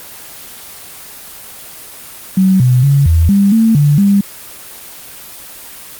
sine tone with pitch steps, 189.2 / 125.8 / 140.1 / 82.1 / 199.3 / 224.5 / 145.7 / 200.2 Hz, F#3 / B2 / C#3 / E2 / G3 / A3 / D3 / G3, +39 / +32 / +19 / -6 / +29 / +35 / -13 / +37 cents, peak -6 dBFS, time 2.37-4.21 s, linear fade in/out 5 ms, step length 230 ms, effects white hiss -32 dBFS RMS until 5.99 s + Opus 24 kbps

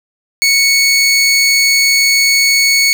20% pulse tone, 2217 Hz, C#7, in tune, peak -3 dBFS, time 0.42-2.93 s, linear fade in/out 0 ms, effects none

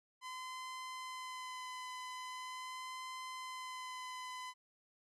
sawtooth tone with vibrato, 1020 Hz, C6, 44 cents flat, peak -40 dBFS, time 0.21-4.54 s, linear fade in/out 50 ms, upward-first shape sine, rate 0.42 Hz, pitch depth 15 cents each way, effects low-pass 9000 Hz 12 dB/octave

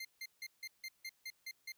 25% pulse tone bursts, 2097 Hz, C7, 3 cents sharp, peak -39 dBFS, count 9, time 0-1.721 s, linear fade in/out 5 ms, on 49 ms, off 160 ms, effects white hiss -75 dBFS RMS until 1.77 s

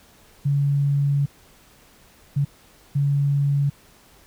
sine tone bursts at uneven times, 141.6 Hz, C#3, 37 cents sharp, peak -17 dBFS, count 3, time 0.45-1.26 / 2.36-2.45 / 2.95-3.7 s, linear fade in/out 10 ms, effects pink hiss -53 dBFS RMS until 4.26 s

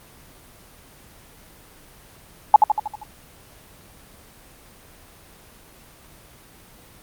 sine tone with echo, 850 Hz, G#5, 40 cents sharp, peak -3 dBFS, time 2.54-2.56 s, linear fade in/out 2 ms, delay 79 ms, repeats 6, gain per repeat -5 dB, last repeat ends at 3.034 s, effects pink hiss -48 dBFS RMS until 7.02 s + Opus 24 kbps

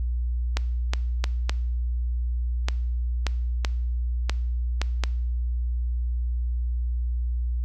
clicks, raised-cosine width 0.2 ms, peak -8 dBFS, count 10, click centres 0.57 / 0.935 / 1.241 / 1.495 / 2.685 / 3.267 / 3.648 / 4.296 / 4.816 / 5.037 s, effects noise-tail reverb RT60 0.7 s tail -20 dB re dry + added 60 Hz sine -23 dBFS peak until 7.64 s

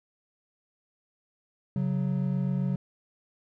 triangle tone pair together, 137.32 / 185 Hz, C#3 / F#3, -16 / 0 cents, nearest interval perfect fourth, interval 516 cents, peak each -26 dBFS, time 1.76-2.76 s, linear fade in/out 2 ms, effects none

